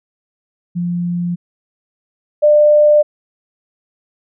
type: tone pair in turn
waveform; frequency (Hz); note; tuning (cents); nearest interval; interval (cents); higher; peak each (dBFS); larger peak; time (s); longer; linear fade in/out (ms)
sine; 174.61 / 597.1; F3 / D5; 0 / +29; octave + major sixth; 2129; second; -16 / -6; second; 0.75-1.36 / 2.42-3.03; neither; 20
effects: none

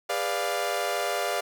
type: chord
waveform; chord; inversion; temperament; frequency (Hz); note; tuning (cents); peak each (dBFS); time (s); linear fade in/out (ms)
sawtooth; G# diminished seventh; none; equal with one note detuned; 408.4 / 493.9 / 587.3 / 698.5; G#4 / B4 / D5 / F5; -29 / 0 / 0 / 0; -30 / -30 / -27 / -26; 0.09-1.41; 10
effects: none

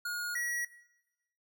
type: tone pair in turn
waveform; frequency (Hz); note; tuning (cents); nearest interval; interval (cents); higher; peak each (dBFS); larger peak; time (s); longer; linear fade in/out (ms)
square; 1435 / 1919.9; F6 / B6; +47 / -49; perfect fourth; 504; second; -34 / -32; second; 0.05-0.35 / 0.35-0.65; neither; 5
effects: noise-tail reverb RT60 1.0 s tail -20 dB re dry

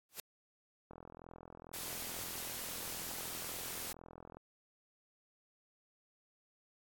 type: noise with exponential growth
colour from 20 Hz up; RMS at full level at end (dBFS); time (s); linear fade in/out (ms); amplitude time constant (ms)
white; -39; 0.09-0.2; 1; 22
type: click train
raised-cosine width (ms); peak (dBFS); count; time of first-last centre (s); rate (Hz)
1; -37; 147; 0.91-4.37; 42.2
type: noise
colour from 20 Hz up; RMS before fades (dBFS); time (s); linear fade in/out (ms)
white; -43; 1.73-3.93; 10
effects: AAC 64 kbps

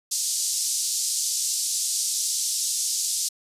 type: band-pass noise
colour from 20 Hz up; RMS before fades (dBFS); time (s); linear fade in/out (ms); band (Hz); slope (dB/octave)
white; -26; 0.11-3.29; 10; 4700 to 9100; 24
effects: resampled to 32000 Hz

